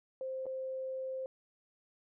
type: tone with dropouts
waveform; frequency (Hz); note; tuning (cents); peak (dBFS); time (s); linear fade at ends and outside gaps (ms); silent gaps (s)
sine; 524; C5; +2; -36; 0.21-1.26; 1; 0.457-0.465
effects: none